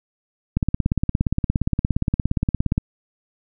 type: click train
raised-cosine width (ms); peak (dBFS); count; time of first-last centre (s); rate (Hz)
5; -6; 39; 0.57-2.779; 17.2
effects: none